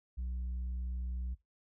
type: tone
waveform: sine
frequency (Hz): 61.74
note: B1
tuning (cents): 0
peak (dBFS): -32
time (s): 0.17-1.35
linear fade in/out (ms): 20
effects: noise-tail reverb RT60 0.2 s tail -21 dB re dry + tanh soft clip ceiling -34 dBFS